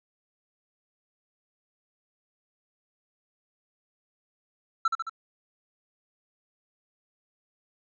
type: tone with echo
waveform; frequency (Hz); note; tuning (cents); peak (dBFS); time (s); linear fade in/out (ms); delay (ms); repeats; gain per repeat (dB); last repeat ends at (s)
triangle; 1335; E6; +22; -18; 4.85-4.88; 5; 72; 3; -4; 5.096
effects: resampled to 16000 Hz

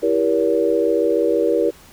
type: chord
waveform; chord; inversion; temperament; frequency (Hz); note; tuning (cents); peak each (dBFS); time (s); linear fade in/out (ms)
sine; E diminished seventh; none; just; 329.6 / 395.6 / 474.7 / 569.6; E4 / G4 / Bb4 / Db5; 0 / +16 / +31 / +47; -21 / -21 / -18 / -22; 0.02-1.71; 20
effects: pink hiss -46 dBFS RMS until 1.92 s

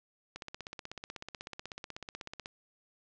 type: click train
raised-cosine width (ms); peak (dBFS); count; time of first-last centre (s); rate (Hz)
0.2; -24; 35; 0.36-2.459; 16.2
effects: low-pass 7000 Hz 12 dB/octave

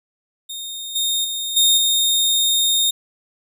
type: tone with level steps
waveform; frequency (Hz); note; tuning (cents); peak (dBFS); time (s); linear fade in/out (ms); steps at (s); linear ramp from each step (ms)
sawtooth; 3682; A#7; -22; -25 / -15 / -20 / -9 / -12; 0.49-2.91; 10; 0.95 / 1.24 / 1.56 / 1.77; 10
effects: none

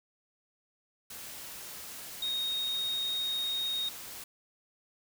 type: tone in noise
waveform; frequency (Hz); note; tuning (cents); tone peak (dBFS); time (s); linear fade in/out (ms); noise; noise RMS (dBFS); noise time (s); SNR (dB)
sine; 3729; A#7; 0; -30; 2.22-3.89; 5; white; -44; 1.1-4.24; +11
effects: none

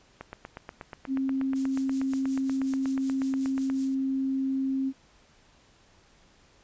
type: click train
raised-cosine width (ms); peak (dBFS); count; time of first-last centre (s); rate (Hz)
0.5; -23; 30; 0.21-3.7; 8.31
type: tone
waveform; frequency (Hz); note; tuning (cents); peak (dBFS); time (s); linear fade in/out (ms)
sine; 267.3; C4; +37; -25; 1.07-4.93; 50
type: noise with tremolo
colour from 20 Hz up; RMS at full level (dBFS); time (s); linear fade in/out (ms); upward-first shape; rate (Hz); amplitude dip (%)
violet; -38; 1.55-3.95; 10; sine; 5.4; 70
effects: pink hiss -60 dBFS RMS until 6.63 s + resampled to 16000 Hz

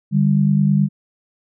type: tone pair together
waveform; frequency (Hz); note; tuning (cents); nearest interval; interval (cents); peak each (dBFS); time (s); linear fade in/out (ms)
sine; 148.3 / 197.76; D3 / G3; +17 / +15; perfect fourth; 498; -15; 0.11-0.89; 50
effects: none

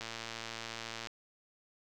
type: click train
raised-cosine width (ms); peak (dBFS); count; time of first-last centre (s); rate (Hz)
0.2; -23; 122; 0.01-1.071; 114
effects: none

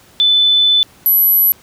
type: tone pair in turn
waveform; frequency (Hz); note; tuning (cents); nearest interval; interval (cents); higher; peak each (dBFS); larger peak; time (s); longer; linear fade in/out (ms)
sine; 3506 / 11793; A7 / F#9; -7 / -7; octave + major sixth; 2100; second; -8; neither; 0.2-0.83 / 1.06-1.52; first; 0
effects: pink hiss -46 dBFS RMS until 1.62 s + high-pass 60 Hz 12 dB/octave

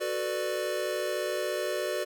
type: chord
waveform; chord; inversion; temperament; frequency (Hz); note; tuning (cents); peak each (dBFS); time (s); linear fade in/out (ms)
square; B minor seventh; second; equal with one note detuned; 370 / 440 / 493.9 / 590.7; F#4 / A4 / B4 / D5; 0 / 0 / 0 / +10; -35 / -39 / -36 / -33; 0-2.05; 20
effects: none

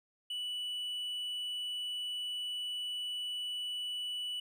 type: tone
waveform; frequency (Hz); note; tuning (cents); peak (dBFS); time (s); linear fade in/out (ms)
triangle; 2960; F#7; 0; -34; 0.3-4.4; 5
effects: none

